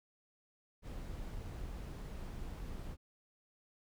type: noise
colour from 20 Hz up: brown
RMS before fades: -44 dBFS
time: 0.82-2.97 s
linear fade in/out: 50 ms
effects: none